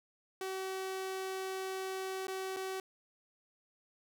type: tone with dropouts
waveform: sawtooth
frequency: 380 Hz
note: F#4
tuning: 46 cents sharp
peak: -33 dBFS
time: 0.41-2.8 s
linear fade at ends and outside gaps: 2 ms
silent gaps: 2.27-2.281 / 2.564-2.568 s
effects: none